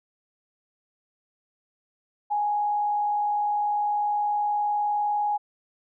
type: tone with frequency modulation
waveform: sine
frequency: 830.6 Hz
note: G#5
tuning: in tune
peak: -22 dBFS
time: 2.3-5.38 s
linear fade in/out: 20 ms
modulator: 59.7 Hz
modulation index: 0.23
effects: none